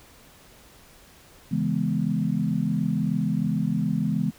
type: chord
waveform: sine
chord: C# minor seventh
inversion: none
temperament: equal with one note detuned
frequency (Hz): 138.11 / 164.81 / 207.7 / 246.9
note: C#3 / E3 / G#3 / B3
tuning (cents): -6 / 0 / 0 / 0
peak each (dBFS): -30 / -26 / -26 / -29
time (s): 1.51-4.31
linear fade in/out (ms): 10
effects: pink hiss -52 dBFS RMS until 4.38 s